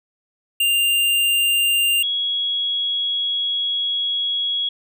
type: tone pair in turn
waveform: square / sine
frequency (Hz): 2794 / 3330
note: F7 / G#7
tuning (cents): 0 / +4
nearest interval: minor third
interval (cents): 304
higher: second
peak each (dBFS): -16 / -19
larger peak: first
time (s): 0.6-2.03 / 2.03-4.69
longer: second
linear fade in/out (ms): 5
effects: none